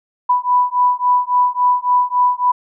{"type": "beating tone pair", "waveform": "sine", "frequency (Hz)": [987.8, 991.4], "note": ["B5", "B5"], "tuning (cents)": [0, 6], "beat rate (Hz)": 3.6, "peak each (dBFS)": [-15, -15], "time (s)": [0.29, 2.52], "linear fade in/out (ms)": 10, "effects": []}